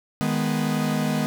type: chord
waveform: 45% pulse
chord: G# minor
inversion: second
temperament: equal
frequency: 155.56 / 207.7 / 246.9 Hz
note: D#3 / G#3 / B3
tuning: 0 / 0 / 0 cents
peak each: -26 dBFS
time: 0.21-1.26 s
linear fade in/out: 0 ms
effects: none